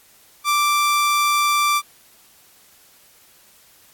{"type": "tone", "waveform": "sawtooth", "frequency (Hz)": 1174.7, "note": "D6", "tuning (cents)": 0, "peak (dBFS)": -12, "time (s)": [0.44, 1.82], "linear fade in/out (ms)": 50, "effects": ["white hiss -52 dBFS RMS until 3.93 s", "AAC 64 kbps"]}